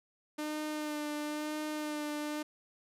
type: tone with vibrato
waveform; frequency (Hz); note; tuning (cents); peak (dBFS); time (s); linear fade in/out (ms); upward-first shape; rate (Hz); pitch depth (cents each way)
sawtooth; 301.4; D4; +45; -31; 0.38-2.43; 10; sine; 1; 22
effects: resampled to 32000 Hz